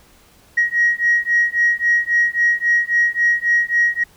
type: beating tone pair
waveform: sine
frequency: 1891 / 1894.7 Hz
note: A#6 / A#6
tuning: +24 / +28 cents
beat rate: 3.7 Hz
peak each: -16 dBFS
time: 0.57-4.04 s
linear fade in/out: 10 ms
effects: tanh soft clip ceiling -7 dBFS + pink hiss -51 dBFS RMS until 4.16 s